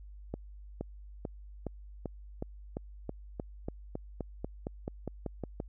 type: accelerating click train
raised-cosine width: 2 ms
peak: -22 dBFS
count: 19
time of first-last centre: 0.34-5.601 s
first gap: 470 ms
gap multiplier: 0.94
effects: added 50 Hz sine -46 dBFS peak until 5.68 s